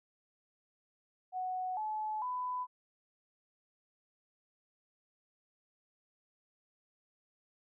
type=tone with pitch steps; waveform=sine; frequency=740 / 859.9 / 999.3 Hz; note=F#5 / A5 / B5; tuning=0 / -40 / +20 cents; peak=-34 dBFS; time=1.32-2.67 s; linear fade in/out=50 ms; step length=450 ms; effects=none